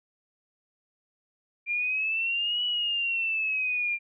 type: exponential two-way sweep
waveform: sine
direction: up then down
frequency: 2382 to 2952 to 2382 Hz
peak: -25 dBFS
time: 1.66-3.99 s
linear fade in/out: 50 ms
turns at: 2.64 s
effects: none